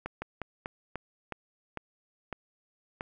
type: slowing click train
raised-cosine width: 0.5 ms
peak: -20 dBFS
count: 9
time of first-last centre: 0.06-3.009 s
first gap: 160 ms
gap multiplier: 1.23
effects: none